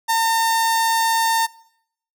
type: tone with notch filter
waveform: sawtooth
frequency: 908 Hz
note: A#5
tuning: 46 cents flat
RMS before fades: -18 dBFS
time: 0.08-1.47 s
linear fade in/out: 20 ms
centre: 2500 Hz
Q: 1.8
effects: noise-tail reverb RT60 0.7 s tail -22 dB re dry